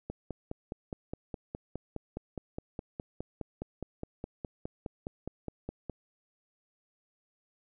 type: click train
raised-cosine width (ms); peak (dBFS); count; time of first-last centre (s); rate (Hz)
2; -23; 29; 0.1-5.897; 4.83
effects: none